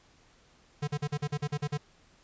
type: tone bursts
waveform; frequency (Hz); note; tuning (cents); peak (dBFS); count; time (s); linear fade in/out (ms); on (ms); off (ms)
square; 146.83; D3; 0; -29; 10; 0.82-1.776; 10; 56; 44
effects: pink hiss -62 dBFS RMS until 2.23 s + resampled to 16000 Hz